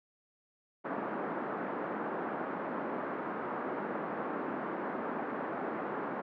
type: band-pass noise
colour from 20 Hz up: pink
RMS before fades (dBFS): -37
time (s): 0.84-6.22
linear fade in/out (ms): 20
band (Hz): 220 to 1500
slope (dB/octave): 24
effects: none